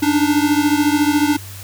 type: beating tone pair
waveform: square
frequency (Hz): 290 / 304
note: D4 / D#4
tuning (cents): -22 / -40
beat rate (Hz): 14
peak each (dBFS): -16 / -18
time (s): 0.02-1.37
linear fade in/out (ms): 10
effects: added 97 Hz sine -33 dBFS peak until 1.63 s + white hiss -37 dBFS RMS until 1.63 s